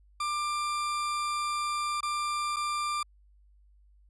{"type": "tone with dropouts", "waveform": "40% pulse", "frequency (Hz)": 1188, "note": "D6", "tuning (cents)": 20, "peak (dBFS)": -28, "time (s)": [0.2, 3.03], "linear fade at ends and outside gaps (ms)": 5, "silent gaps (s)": [[2.007, 2.029], [2.562, 2.566]], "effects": ["added 50 Hz sine -57 dBFS peak until 4.09 s", "resampled to 24000 Hz"]}